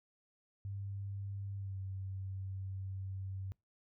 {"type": "tone with pitch glide", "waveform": "sine", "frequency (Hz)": [99.1, 95.83], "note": ["G2", "G2"], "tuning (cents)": [19, -39], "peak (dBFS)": -39, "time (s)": [0.65, 3.52], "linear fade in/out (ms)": 0, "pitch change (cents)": -58, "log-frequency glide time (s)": [1.56, 1.78], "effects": ["noise-tail reverb RT60 0.2 s tail -24 dB re dry"]}